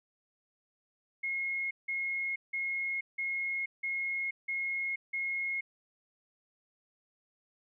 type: tone bursts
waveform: sine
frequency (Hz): 2159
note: C#7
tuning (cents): -46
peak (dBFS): -31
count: 7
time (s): 1.23-5.61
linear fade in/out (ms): 10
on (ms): 480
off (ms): 170
effects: none